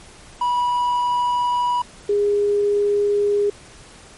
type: tone pair in turn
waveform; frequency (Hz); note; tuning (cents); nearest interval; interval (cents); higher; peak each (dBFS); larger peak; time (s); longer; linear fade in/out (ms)
triangle / sine; 976 / 409.5; B5 / G#4; -21 / -24; octave + minor third; 1503; first; -15; neither; 0.41-1.82 / 2.09-3.5; neither; 5
effects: pink hiss -44 dBFS RMS until 4.17 s + MP3 48 kbps